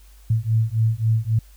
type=beating tone pair; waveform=sine; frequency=110 / 113.7 Hz; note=A2 / A#2; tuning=0 / -43 cents; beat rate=3.7 Hz; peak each=-20 / -20 dBFS; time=0.3-1.39 s; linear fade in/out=5 ms; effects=added 50 Hz sine -45 dBFS peak until 1.56 s + white hiss -56 dBFS RMS until 1.56 s